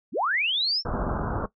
sine linear sweep, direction up, 135.6 to 5500 Hz, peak -22 dBFS, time 0.12-0.83 s, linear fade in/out 50 ms
pink low-pass noise, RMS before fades -28 dBFS, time 0.85-1.46 s, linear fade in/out 5 ms, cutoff 1500 Hz, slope 96 dB/octave
effects noise-tail reverb RT60 0.1 s tail -17 dB re dry

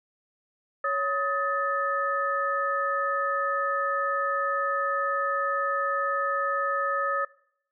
sine tone cluster, 557 / 1265 / 1761 Hz, C#5 / D#6 / A6, +8 / +28 / +1 cents, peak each -30 / -26 / -31 dBFS, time 0.84-7.25 s, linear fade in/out 5 ms, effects noise-tail reverb RT60 0.7 s tail -21 dB re dry

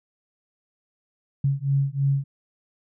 sine beating tone pair, 137 / 140.1 Hz, C#3 / C#3, -20 / +19 cents, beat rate 3.1 Hz, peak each -23 dBFS, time 1.44-2.24 s, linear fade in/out 5 ms, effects none

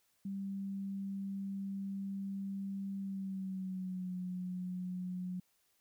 sine tone with pitch glide, 196 to 181.82 Hz, G3 to F#3, 0 to -30 cents, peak -37 dBFS, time 0.25-5.4 s, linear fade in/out 5 ms, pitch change -130 cents, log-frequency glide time 2.99-4.15 s, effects white hiss -75 dBFS RMS until 5.8 s

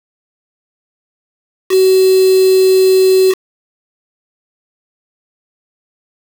sine tone with quantisation, 376.8 Hz, F#4, 32 cents sharp, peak -6 dBFS, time 1.69-3.35 s, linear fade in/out 50 ms, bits 3, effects none

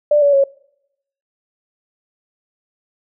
sine tone with pitch steps, 591 / 570.9 / 551.4 Hz, D5 / D5 / C#5, +11 / -49 / -9 cents, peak -9 dBFS, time 0.11-0.44 s, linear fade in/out 5 ms, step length 110 ms, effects noise-tail reverb RT60 0.8 s tail -25 dB re dry

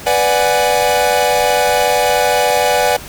45% pulse chord, G# half-diminished seventh, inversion first, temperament equal, 493.9 / 587.3 / 740 / 830.6 Hz, B4 / D5 / F#5 / G#5, 0 / 0 / 0 / 0 cents, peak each -17 dBFS, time 0.06-2.97 s, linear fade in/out 10 ms, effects pink hiss -32 dBFS RMS until 3.08 s

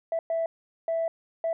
sine tone bursts at uneven times, 659.3 Hz, E5, in tune, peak -23 dBFS, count 4, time 0.12-0.19 / 0.3-0.46 / 0.88-1.08 / 1.44-1.53 s, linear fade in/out 2 ms, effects tanh soft clip ceiling -21 dBFS

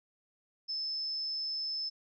sine tone, 5250 Hz, E8, 8 cents flat, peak -33 dBFS, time 0.68-1.9 s, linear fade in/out 20 ms, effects none

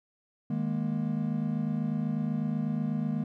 triangle chord, D# suspended fourth, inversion none, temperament equal with one note detuned, 155.56 / 207.7 / 235.8 Hz, D#3 / G#3 / A#3, 0 / 0 / +20 cents, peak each -30 dBFS, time 0.5-3.24 s, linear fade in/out 5 ms, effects none

